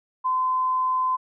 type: tone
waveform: sine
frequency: 1026 Hz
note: C6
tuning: 34 cents flat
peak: -20 dBFS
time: 0.24-1.17 s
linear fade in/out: 20 ms
effects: none